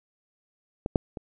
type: clicks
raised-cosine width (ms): 2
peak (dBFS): -15 / -7 / -22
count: 3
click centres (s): 0.861 / 0.958 / 1.172
effects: none